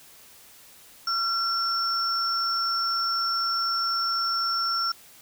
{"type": "tone pair together", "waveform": "sine", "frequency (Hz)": [1364, 5432], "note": ["F6", "F8"], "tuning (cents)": [-41, -49], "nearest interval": "2 octaves", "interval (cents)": 2392, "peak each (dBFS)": -26, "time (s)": [1.07, 4.92], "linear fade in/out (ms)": 5, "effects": ["white hiss -51 dBFS RMS until 5.21 s"]}